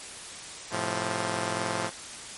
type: chord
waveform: 5% pulse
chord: F major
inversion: first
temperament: just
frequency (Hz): 109.13 / 130.96 / 174.61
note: A2 / C3 / F3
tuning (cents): -14 / +2 / 0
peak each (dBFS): -21 / -26 / -21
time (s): 0.7-1.91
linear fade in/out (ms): 50
effects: white hiss -41 dBFS RMS until 2.37 s + MP3 48 kbps